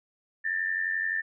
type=tone with amplitude modulation; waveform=sine; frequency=1784 Hz; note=A6; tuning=23 cents sharp; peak=-23 dBFS; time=0.44-1.22 s; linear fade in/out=20 ms; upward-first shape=sine; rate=91.6 Hz; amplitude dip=70%; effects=none